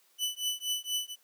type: tone with tremolo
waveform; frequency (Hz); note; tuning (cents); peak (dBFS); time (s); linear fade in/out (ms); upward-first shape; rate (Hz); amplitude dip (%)
sawtooth; 2985; F#7; +15; -24; 0.18-1.16; 50; triangle; 4.2; 100
effects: white hiss -66 dBFS RMS until 1.23 s + high-pass 300 Hz 12 dB/octave